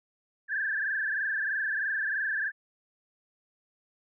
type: tone with frequency modulation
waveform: sine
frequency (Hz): 1661.2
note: G#6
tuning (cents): 0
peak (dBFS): -27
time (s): 0.48-2.52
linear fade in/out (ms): 50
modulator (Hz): 23.1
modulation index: 4.4
effects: none